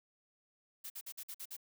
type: noise bursts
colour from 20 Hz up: blue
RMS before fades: -45 dBFS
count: 7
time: 0.84-1.567 s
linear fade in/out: 10 ms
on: 61 ms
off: 50 ms
effects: none